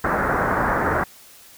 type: low-pass noise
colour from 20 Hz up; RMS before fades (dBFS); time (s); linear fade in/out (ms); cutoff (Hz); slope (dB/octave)
white; -21; 0.04-1.04; 5; 1700; 48
effects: white hiss -47 dBFS RMS until 1.57 s